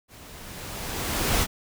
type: noise with level ramp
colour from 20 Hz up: pink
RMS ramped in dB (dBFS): -48 to -21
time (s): 0.08-1.47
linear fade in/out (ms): 50
effects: none